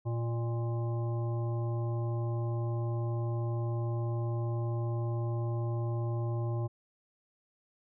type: harmonic tone with a mistuned harmonic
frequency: 116.54 Hz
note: A#2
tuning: in tune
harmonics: 1 / 3 / 5 / 7 / 9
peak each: -30 / -40 / -44 / -47 / -49 dBFS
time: 0.05-6.68 s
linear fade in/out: 20 ms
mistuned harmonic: 5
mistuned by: +36 cents
effects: none

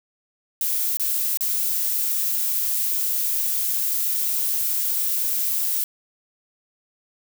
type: noise with dropouts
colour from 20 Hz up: violet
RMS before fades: -23 dBFS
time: 0.61-5.84 s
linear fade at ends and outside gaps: 1 ms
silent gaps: 0.971-0.997 / 1.373-1.408 s
effects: none

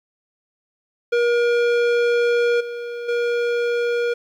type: tone with level steps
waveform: square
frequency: 476.3 Hz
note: A#4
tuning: 37 cents sharp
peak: -16 / -28 / -19 dBFS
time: 1.12-4.14 s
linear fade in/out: 10 ms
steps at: 2.6 / 3.08 s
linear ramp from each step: 10 ms
effects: low-pass 3000 Hz 12 dB/octave + 9-bit

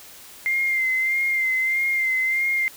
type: tone with vibrato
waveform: sine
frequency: 2093 Hz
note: C7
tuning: in tune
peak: -19 dBFS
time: 0.46-2.68 s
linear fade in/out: 0 ms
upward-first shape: sine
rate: 1.6 Hz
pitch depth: 35 cents each way
effects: white hiss -44 dBFS RMS until 2.76 s

